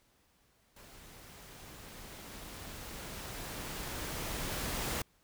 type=noise with level ramp; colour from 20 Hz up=pink; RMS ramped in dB=-55 to -35 dBFS; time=0.76-5.02 s; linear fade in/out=5 ms; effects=pink hiss -70 dBFS RMS until 5.23 s